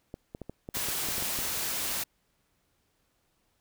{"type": "clicks", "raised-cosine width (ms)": 2, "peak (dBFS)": -25, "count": 11, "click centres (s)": [0.141, 0.349, 0.417, 0.496, 0.689, 0.77, 0.886, 1.087, 1.182, 1.224, 1.389]}
{"type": "noise", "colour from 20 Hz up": "white", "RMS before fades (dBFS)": -32, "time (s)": [0.74, 2.04], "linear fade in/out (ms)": 10}
{"effects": ["pink hiss -73 dBFS RMS until 3.6 s"]}